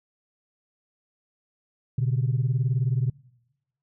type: beating tone pair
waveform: sine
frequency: 121.4 / 140.4 Hz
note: B2 / C#3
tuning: -29 / +22 cents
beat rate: 19 Hz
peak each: -22 / -24 dBFS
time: 1.98-3.1 s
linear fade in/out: 5 ms
effects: noise-tail reverb RT60 1.0 s tail -25 dB re dry + tanh soft clip ceiling -16 dBFS